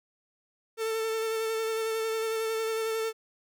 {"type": "tone with vibrato", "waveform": "45% pulse", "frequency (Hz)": 445.5, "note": "A4", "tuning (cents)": 22, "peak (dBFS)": -28, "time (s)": [0.77, 3.13], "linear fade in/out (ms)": 50, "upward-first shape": "sine", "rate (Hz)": 11, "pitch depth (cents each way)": 18, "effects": []}